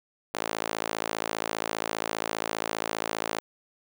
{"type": "tone with high-pass filter", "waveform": "sawtooth", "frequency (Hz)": 55, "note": "A1", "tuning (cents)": 0, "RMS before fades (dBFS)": -32, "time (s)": [0.34, 3.4], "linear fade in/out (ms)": 0, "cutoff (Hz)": 510, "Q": 0.87, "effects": []}